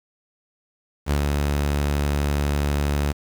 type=tone with ADSR envelope; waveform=sawtooth; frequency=72.2 Hz; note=D2; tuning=29 cents flat; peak=-14 dBFS; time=1.06-3.13 s; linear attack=47 ms; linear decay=90 ms; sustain=-2 dB; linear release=20 ms; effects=7-bit